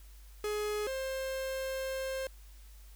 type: tone pair in turn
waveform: 45% pulse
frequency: 420.2 / 529.4 Hz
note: G#4 / C5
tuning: +20 / +20 cents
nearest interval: major third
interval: 400 cents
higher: second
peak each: -32 / -34 dBFS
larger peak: first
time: 0.44-0.87 / 0.87-2.27 s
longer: second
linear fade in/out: 2 ms
effects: added 50 Hz sine -50 dBFS peak until 2.95 s + white hiss -62 dBFS RMS until 2.95 s